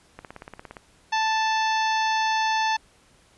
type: click train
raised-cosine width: 0.5 ms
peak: -23 dBFS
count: 11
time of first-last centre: 0.19-0.768 s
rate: 17.3 Hz
type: harmonic tone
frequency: 880 Hz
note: A5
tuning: in tune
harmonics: 1 / 2 / 3 / 4 / 5 / 6 / 7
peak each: -22 / -28 / -32 / -34 / -36 / -38 / -39 dBFS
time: 1.12-2.77 s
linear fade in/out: 10 ms
effects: pink hiss -58 dBFS RMS until 3.37 s + resampled to 24000 Hz